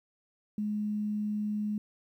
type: tone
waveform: sine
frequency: 210 Hz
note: G#3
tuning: 19 cents sharp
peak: -29 dBFS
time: 0.58-1.78 s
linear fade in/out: 2 ms
effects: 11-bit